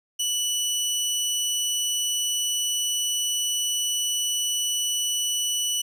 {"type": "tone", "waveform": "20% pulse", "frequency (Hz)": 2960, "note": "F#7", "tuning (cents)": 0, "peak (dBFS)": -18, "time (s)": [0.19, 5.82], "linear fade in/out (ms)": 10, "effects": []}